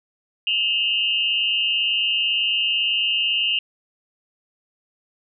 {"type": "tone with amplitude modulation", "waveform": "sine", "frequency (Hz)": 2824, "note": "F7", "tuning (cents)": 19, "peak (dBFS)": -14, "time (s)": [0.47, 3.59], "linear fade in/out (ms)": 2, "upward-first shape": "sine", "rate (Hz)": 218, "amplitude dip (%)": 95, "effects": []}